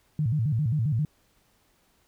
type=tone with vibrato; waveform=sine; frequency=130.81 Hz; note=C3; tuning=in tune; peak=-22 dBFS; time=0.19-1.05 s; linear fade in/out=2 ms; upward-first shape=square; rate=7.5 Hz; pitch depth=260 cents each way; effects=pink hiss -66 dBFS RMS until 2.07 s